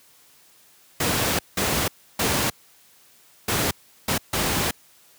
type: noise bursts at uneven times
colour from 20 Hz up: pink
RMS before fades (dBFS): -22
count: 6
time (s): 1-1.39 / 1.57-1.88 / 2.19-2.5 / 3.48-3.71 / 4.08-4.18 / 4.33-4.71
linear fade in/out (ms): 5
effects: white hiss -55 dBFS RMS until 5.18 s + high-pass 80 Hz 12 dB/octave